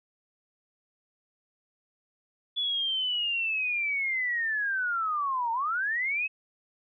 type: linear two-way sweep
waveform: sine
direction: down then up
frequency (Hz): 3439 to 895 to 2601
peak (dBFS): -26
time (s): 2.56-6.28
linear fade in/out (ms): 20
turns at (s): 5.52
effects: none